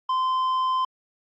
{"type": "tone with tanh clipping", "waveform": "sine", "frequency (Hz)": 1034, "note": "C6", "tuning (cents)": -21, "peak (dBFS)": -22, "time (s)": [0.09, 0.85], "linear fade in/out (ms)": 5, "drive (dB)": 6, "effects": ["AAC 64 kbps"]}